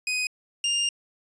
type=tone pair in turn; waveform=sawtooth; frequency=2500 / 2806 Hz; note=D#7 / F7; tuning=+8 / +8 cents; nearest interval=major second; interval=200 cents; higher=second; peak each=-21 / -19 dBFS; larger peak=second; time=0.07-0.27 / 0.64-0.89 s; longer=second; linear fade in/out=2 ms; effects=resampled to 22050 Hz